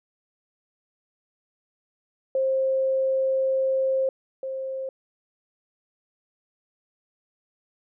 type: tone pair in turn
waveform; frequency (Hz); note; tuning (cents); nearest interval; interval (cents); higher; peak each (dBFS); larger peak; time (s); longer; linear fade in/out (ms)
sine; 530 / 530; C5 / C5; +22 / +22; unison; 0; neither; -20 / -28; first; 2.35-4.09 / 4.43-4.89; first; 2
effects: none